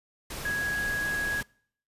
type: tone in noise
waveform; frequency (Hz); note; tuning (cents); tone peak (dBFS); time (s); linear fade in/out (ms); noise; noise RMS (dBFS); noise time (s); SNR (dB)
sine; 1661.2; G#6; 0; -27; 0.45-1.41; 5; pink; -37; 0.3-1.43; +7
effects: noise-tail reverb RT60 0.6 s tail -25 dB re dry + resampled to 32000 Hz